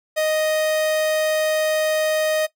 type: tone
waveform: 45% pulse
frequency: 622.3 Hz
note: D#5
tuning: in tune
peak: -18 dBFS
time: 0.16-2.47 s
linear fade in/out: 20 ms
effects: noise-tail reverb RT60 0.1 s tail -17 dB re dry